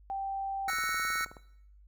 sine tone, 782 Hz, G5, 4 cents flat, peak -32 dBFS, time 0.1-0.7 s, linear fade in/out 0 ms
square chord, F# dominant seventh, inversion third, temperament equal, 1318.5 / 1480 / 1864.7 / 2217 Hz, E6 / F#6 / A#6 / C#7, 0 / 0 / 0 / 0 cents, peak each -35 / -36 / -39 / -37 dBFS, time 0.68-1.25 s, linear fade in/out 5 ms
click train, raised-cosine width 1 ms, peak -34 dBFS, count 14, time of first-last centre 0.68-1.368 s, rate 18.9 Hz
effects noise-tail reverb RT60 0.7 s tail -19 dB re dry + added 50 Hz sine -54 dBFS peak until 1.87 s

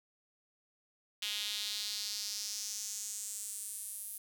sawtooth tone with high-pass filter sweep, 207.7 Hz, G#3, in tune, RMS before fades -40 dBFS, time 1.22-4.18 s, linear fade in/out 5 ms, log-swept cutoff 3200 to 11000 Hz, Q 3, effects none

